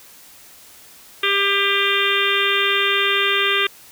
harmonic tone, 398.1 Hz, G4, 27 cents sharp, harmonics 1 / 3 / 4 / 5 / 6 / 7 / 8 / 9, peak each -24 / -24 / -24 / -24 / -24 / -24 / -24 / -24 dBFS, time 1.23-3.67 s, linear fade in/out 5 ms, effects white hiss -45 dBFS RMS until 3.91 s

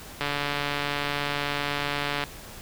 click train, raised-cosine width 0.3 ms, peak -11 dBFS, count 293, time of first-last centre 0.21-2.238 s, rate 144 Hz, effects pink hiss -43 dBFS RMS until 2.61 s

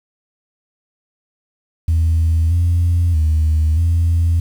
sine tone with pitch steps, 81.6 / 86.2 / 78.1 / 84.1 Hz, E2 / F2 / D#2 / E2, -17 / -22 / +7 / +35 cents, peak -10 dBFS, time 1.88-4.4 s, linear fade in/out 5 ms, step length 630 ms, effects tanh soft clip ceiling -9 dBFS + 7-bit

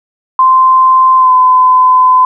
sine tone with pitch glide, 1039 to 1017.6 Hz, C6 to C6, -12 to -48 cents, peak -3 dBFS, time 0.39-2.25 s, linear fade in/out 2 ms, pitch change -36 cents, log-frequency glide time 1.17-1.32 s, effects none

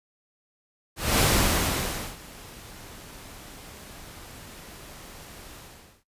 pink noise with ADSR envelope, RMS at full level -20 dBFS, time 0.96-6.04 s, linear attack 230 ms, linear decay 970 ms, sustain -24 dB, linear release 470 ms, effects noise-tail reverb RT60 0.2 s tail -26 dB re dry + resampled to 32000 Hz

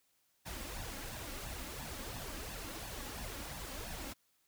pink noise with flanger, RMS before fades -44 dBFS, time 0.45-4.14 s, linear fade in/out 20 ms, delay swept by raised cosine 1.1 to 3.7 ms, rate 2.9 Hz, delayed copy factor +0.65, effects white hiss -75 dBFS RMS until 4.47 s

